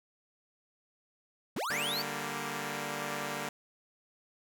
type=linear sweep; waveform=square; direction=up; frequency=123.2 to 4699 Hz; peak=-33 dBFS; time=1.56-2.02 s; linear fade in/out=5 ms
type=chord; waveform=5% pulse; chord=G minor; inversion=second; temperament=equal; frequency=146.83 / 196 / 233.1 Hz; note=D3 / G3 / Bb3; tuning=0 / 0 / 0 cents; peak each=-28 / -29 / -27 dBFS; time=1.7-3.49 s; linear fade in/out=2 ms
effects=none